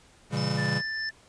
square chord, A# diminished seventh, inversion none, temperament just, 116.54 / 139.85 / 167.82 / 201.4 Hz, A#2 / C#3 / E3 / G3, 0 / +16 / +31 / +47 cents, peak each -34 / -30 / -34 / -33 dBFS, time 0.3-0.82 s, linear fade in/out 50 ms
sine tone with tremolo, 5274 Hz, E8, in tune, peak -33 dBFS, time 0.37-1.09 s, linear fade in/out 0 ms, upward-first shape triangle, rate 3.2 Hz, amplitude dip 55%
sine tone, 1768 Hz, A6, 8 cents sharp, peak -30 dBFS, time 0.57-1.11 s, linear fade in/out 20 ms
effects pink hiss -57 dBFS RMS until 1.28 s + resampled to 22050 Hz

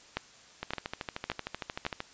two click trains, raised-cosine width 0.3 ms, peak -18 / -14 dBFS, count 19 / 4, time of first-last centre 0.63-2.004 / 0.17-1.865 s, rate 13.1 / 1.77 Hz, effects white hiss -55 dBFS RMS until 2.13 s + resampled to 16000 Hz

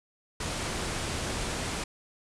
pink low-pass noise, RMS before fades -33 dBFS, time 0.4-1.84 s, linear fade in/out 5 ms, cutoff 10000 Hz, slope 48 dB/octave, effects none

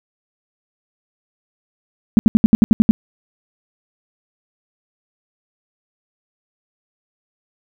sine tone bursts, 220 Hz, A3, in tune, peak -4 dBFS, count 9, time 2.17-2.91 s, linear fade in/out 0 ms, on 20 ms, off 70 ms, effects none

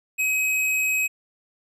square tone, 2539 Hz, D#7, 34 cents sharp, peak -21 dBFS, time 0.18-1.08 s, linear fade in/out 20 ms, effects resampled to 32000 Hz

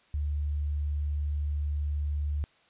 sine tone, 73.42 Hz, D2, in tune, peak -27 dBFS, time 0.14-2.44 s, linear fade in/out 0 ms, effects white hiss -63 dBFS RMS until 2.69 s + resampled to 8000 Hz

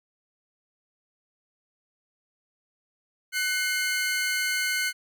sawtooth tone pair together, 1500 / 2133 Hz, F#6 / C7, +23 / +33 cents, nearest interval tritone, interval 610 cents, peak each -24 dBFS, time 3.32-4.93 s, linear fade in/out 50 ms, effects none

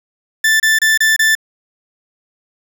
40% pulse tone bursts, 1763 Hz, A6, 3 cents sharp, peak -9 dBFS, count 5, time 0.44-1.352 s, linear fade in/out 5 ms, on 160 ms, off 28 ms, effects 7-bit

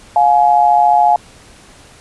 sine tone pair together, 709 / 843.1 Hz, F5 / G#5, +26 / +26 cents, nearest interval minor third, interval 300 cents, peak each -10 dBFS, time 0.16-1.16 s, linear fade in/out 2 ms, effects pink hiss -42 dBFS RMS until 2 s + resampled to 24000 Hz

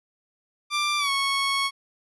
15% pulse tone with pitch glide, 1182 to 1102.8 Hz, D6 to C#6, +11 to -9 cents, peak -16 dBFS, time 0.7-1.71 s, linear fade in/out 50 ms, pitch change -120 cents, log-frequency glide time 0.98-1.1 s, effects resampled to 24000 Hz

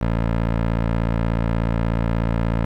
15% pulse tone, 56.6 Hz, A1, 50 cents sharp, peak -12 dBFS, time 0.01-2.65 s, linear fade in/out 5 ms, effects low-pass 2000 Hz 12 dB/octave + 8-bit

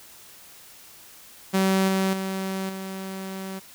sawtooth tone with level steps, 191.2 Hz, G3, 43 cents flat, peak -15 / -17 / -23 / -28 dBFS, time 1.53-3.6 s, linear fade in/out 20 ms, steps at 1.88 / 2.13 / 2.69 s, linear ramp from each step 5 ms, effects white hiss -48 dBFS RMS until 3.74 s

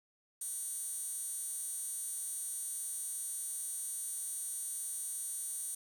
15% pulse tone with high-pass filter, 379.5 Hz, F#4, 44 cents sharp, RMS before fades -40 dBFS, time 0.41-5.75 s, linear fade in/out 5 ms, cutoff 9200 Hz, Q 5.4, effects 10-bit

